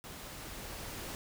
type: noise with level ramp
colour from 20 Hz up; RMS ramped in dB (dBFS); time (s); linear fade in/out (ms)
pink; -47 to -42; 0.04-1.15; 0
effects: none